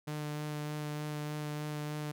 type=tone with vibrato; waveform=sawtooth; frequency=150 Hz; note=D3; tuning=37 cents sharp; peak=-32 dBFS; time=0.07-2.12 s; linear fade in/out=10 ms; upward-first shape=sine; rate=3.3 Hz; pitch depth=11 cents each way; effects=none